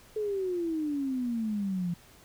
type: exponential sweep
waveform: sine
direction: down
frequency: 435.4 to 170 Hz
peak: -28 dBFS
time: 0.16-1.94 s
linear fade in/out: 5 ms
effects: pink hiss -56 dBFS RMS until 2.24 s